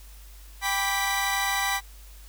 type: tone cluster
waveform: sawtooth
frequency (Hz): 789 / 993 / 1168 / 1966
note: G5 / B5 / D6 / B6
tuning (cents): +11 / +9 / -10 / -8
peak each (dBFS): -25 / -29 / -29 / -24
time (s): 0.61-1.81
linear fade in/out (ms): 50
effects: added 50 Hz sine -44 dBFS peak until 2.28 s + white hiss -53 dBFS RMS until 2.28 s